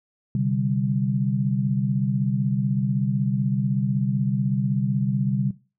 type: chord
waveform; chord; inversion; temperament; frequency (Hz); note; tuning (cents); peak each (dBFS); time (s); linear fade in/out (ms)
sine; C suspended second; none; equal; 130.81 / 146.83 / 196; C3 / D3 / G3; 0 / 0 / 0; -23 / -26 / -25; 0.35-5.51; 2
effects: noise-tail reverb RT60 0.3 s tail -17 dB re dry